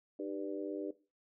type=harmonic tone with a mistuned harmonic; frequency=98.3 Hz; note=G2; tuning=5 cents sharp; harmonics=3 / 4 / 5 / 6; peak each=-40 / -42 / -44 / -46 dBFS; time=0.19-0.91 s; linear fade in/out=5 ms; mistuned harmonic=3; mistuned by=+52 cents; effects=noise-tail reverb RT60 0.3 s tail -17 dB re dry